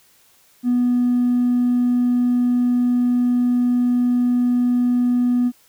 sine tone with hard clipping, 245.3 Hz, B3, 12 cents flat, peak -15 dBFS, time 0.63-5.52 s, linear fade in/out 50 ms, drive 1 dB, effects white hiss -55 dBFS RMS until 5.68 s

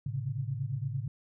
sine tone cluster, 109.1 / 132.6 / 141.4 Hz, A2 / C3 / C#3, -14 / +23 / +35 cents, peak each -36 / -35 / -36 dBFS, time 0.06-1.08 s, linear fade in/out 5 ms, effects none

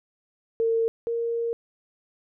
sine tone pair in turn, 455.1 / 465.2 Hz, A#4 / A#4, -42 / -4 cents, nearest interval unison, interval 38 cents, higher second, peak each -20 / -24 dBFS, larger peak first, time 0.6-0.88 / 1.07-1.53 s, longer second, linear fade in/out 0 ms, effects none

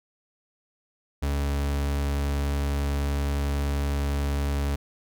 40% pulse tone, 70.8 Hz, C#2, 37 cents sharp, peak -23 dBFS, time 1.22-4.76 s, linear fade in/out 10 ms, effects none

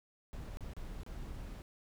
brown noise with dropouts, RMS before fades -44 dBFS, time 0.33-1.62 s, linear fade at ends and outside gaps 0 ms, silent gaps 0.571-0.607 / 0.735-0.766 / 1.033-1.064 s, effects none

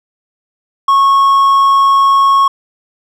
triangle tone, 1098 Hz, C#6, 17 cents flat, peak -4 dBFS, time 0.88-2.48 s, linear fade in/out 5 ms, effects none

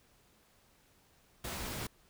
pink noise with comb filter, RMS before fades -40 dBFS, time 1.44-1.87 s, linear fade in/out 5 ms, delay 16 ms, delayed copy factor +0.6, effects pink hiss -67 dBFS RMS until 2.09 s

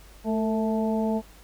harmonic tone with a mistuned harmonic, 218.8 Hz, A3, 9 cents flat, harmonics 1 / 2 / 3 / 4, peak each -24 / -30 / -31 / -34 dBFS, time 0.24-1.22 s, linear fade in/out 50 ms, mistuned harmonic 2, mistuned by +40 cents, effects added 50 Hz sine -49 dBFS peak until 1.43 s + pink hiss -53 dBFS RMS until 1.43 s

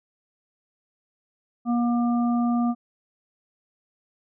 harmonic tone, 238.6 Hz, A#3, 41 cents sharp, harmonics 1 / 3 / 5, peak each -20 / -30 / -34 dBFS, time 1.65-2.75 s, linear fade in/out 50 ms, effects none

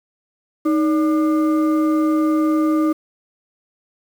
sine tone with frequency modulation, 311.9 Hz, D#4, 4 cents sharp, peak -14 dBFS, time 0.65-2.93 s, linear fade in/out 10 ms, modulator 889 Hz, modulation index 0.5, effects 7-bit

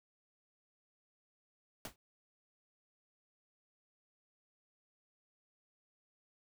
pink noise with exponential decay, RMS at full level -39 dBFS, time 1.85-1.96 s, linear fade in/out 2 ms, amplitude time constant 23 ms, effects none

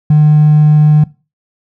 triangle tone with hard clipping, 151.2 Hz, D#3, 49 cents flat, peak -4 dBFS, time 0.1-1.04 s, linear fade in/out 5 ms, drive 4 dB, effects noise-tail reverb RT60 0.3 s tail -20 dB re dry

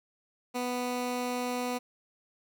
15% pulse tone, 247.4 Hz, B3, 3 cents sharp, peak -24 dBFS, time 0.54-1.79 s, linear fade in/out 20 ms, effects none

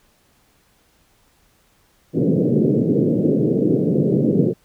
pink band-pass noise, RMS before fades -17 dBFS, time 2.13-4.54 s, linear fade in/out 50 ms, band 130 to 490 Hz, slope 48 dB/octave, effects pink hiss -59 dBFS RMS until 4.64 s

